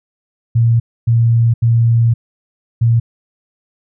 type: tone bursts at uneven times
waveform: sine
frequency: 116.2 Hz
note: A#2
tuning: 5 cents flat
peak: -8 dBFS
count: 4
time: 0.55-0.8 / 1.07-1.54 / 1.62-2.14 / 2.81-3 s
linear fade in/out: 10 ms
effects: none